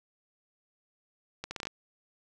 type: accelerating click train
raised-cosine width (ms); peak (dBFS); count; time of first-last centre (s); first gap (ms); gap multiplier
0.2; -19; 7; 1.44-1.67; 70; 0.75
effects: none